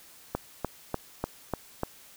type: click train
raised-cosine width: 1 ms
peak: -14 dBFS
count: 6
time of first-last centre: 0.35-1.834 s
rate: 3.37 Hz
effects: white hiss -53 dBFS RMS until 2.16 s